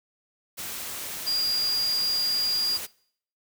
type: tone in noise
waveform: sine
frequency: 4821 Hz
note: D8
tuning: 45 cents sharp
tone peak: -23 dBFS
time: 1.26-2.78 s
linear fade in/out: 20 ms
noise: white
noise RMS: -35 dBFS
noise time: 0.57-2.87 s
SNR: +9 dB
effects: noise-tail reverb RT60 0.6 s tail -22 dB re dry